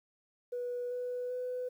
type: tone with pitch steps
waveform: sine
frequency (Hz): 489.2 / 494.6 / 500.1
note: B4 / B4 / B4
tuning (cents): -16 / +3 / +22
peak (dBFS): -33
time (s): 0.52-1.69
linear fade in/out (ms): 10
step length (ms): 390
effects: tanh soft clip ceiling -30 dBFS + 11-bit